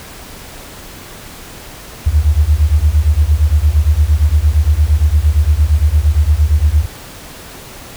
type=beating tone pair; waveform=sine; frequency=71 / 79.7 Hz; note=C#2 / D#2; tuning=+42 / +42 cents; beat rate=8.7 Hz; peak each=-11 dBFS; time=2.06-6.86 s; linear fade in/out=10 ms; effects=pink hiss -33 dBFS RMS until 7.96 s